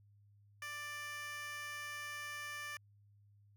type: tone with high-pass filter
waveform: 15% pulse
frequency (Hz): 590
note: D5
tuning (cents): +8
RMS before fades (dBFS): -45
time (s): 0.62-2.77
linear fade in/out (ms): 2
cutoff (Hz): 1600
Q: 1.4
effects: added 102 Hz sine -63 dBFS peak until 3.56 s